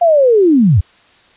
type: linear sweep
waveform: sine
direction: down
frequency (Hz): 709 to 73.42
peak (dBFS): -6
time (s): 0.01-0.81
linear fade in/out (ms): 10
effects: white hiss -48 dBFS RMS until 1.36 s + resampled to 8000 Hz